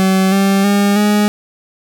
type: tone with pitch steps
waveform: 40% pulse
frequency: 189.8 / 195.7 / 201.8 / 208.1 Hz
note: F#3 / G3 / G#3 / G#3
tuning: +44 / -3 / -49 / +4 cents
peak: -9 dBFS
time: 0-1.28 s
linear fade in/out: 0 ms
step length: 320 ms
effects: none